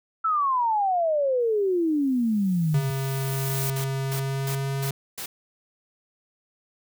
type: exponential sweep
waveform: sine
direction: down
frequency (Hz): 1339 to 130.1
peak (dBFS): -20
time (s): 0.24-2.91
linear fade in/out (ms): 10
type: noise with exponential growth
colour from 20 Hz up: blue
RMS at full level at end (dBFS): -29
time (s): 1.4-3.7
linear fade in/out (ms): 1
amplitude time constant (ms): 500
type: tone with pitch glide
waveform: square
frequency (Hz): 135 to 136.88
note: C#3 to C#3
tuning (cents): -45 to -22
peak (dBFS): -26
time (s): 2.74-4.91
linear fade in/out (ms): 2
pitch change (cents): +23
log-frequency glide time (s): 4.04-4.68
type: noise bursts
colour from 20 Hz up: white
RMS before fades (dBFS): -34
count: 5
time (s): 3.76-5.26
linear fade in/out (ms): 5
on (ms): 84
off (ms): 270
effects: none